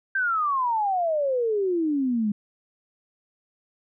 sine exponential sweep, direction down, 1591 to 202.4 Hz, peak -21 dBFS, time 0.15-2.32 s, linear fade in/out 5 ms, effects none

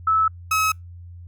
sine / 30% pulse tone pair in turn, 1305 / 1282.6 Hz, E6 / E6, -18 / -48 cents, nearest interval unison, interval 30 cents, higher first, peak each -15 dBFS, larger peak neither, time 0.07-0.28 / 0.51-0.72 s, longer neither, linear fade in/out 5 ms, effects added 87 Hz sine -37 dBFS peak until 1.27 s + Opus 48 kbps

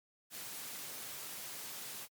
white high-pass noise, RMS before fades -45 dBFS, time 0.3-2.08 s, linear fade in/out 50 ms, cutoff 100 Hz, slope 48 dB/octave, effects MP3 96 kbps

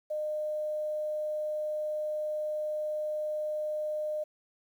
sine tone with quantisation, 609 Hz, D#5, 37 cents flat, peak -30 dBFS, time 0.1-4.24 s, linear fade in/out 10 ms, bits 10, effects none

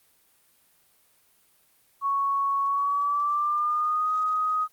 sine tone with pitch glide, 1110 to 1253.2 Hz, C#6 to D#6, +2 to +12 cents, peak -22 dBFS, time 2.01-4.68 s, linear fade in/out 50 ms, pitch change +210 cents, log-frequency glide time 2.65-4.13 s, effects white hiss -63 dBFS RMS until 4.72 s + Opus 32 kbps

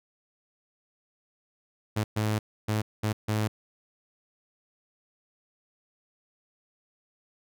sawtooth tone bursts at uneven times, 107.4 Hz, A2, 41 cents flat, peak -21 dBFS, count 5, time 1.96-2.04 / 2.16-2.39 / 2.68-2.82 / 3.03-3.13 / 3.28-3.48 s, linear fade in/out 10 ms, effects none

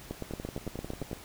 two click trains, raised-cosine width 2 ms, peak -21 / -24 dBFS, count 10 / 10, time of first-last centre 0.11-1.13 / 0.31-1.114 s, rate 8.82 / 11.2 Hz, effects pink hiss -49 dBFS RMS until 1.24 s

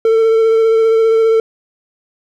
triangle tone with vibrato, 448.4 Hz, A4, 33 cents sharp, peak -6 dBFS, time 0.05-1.4 s, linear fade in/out 2 ms, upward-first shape sine, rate 15 Hz, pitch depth 16 cents each way, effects none

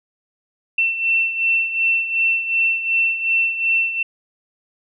sine beating tone pair, 2691 / 2693.7 Hz, E7 / E7, +35 / +37 cents, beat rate 2.7 Hz, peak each -17 / -23 dBFS, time 0.78-4.03 s, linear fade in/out 5 ms, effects none

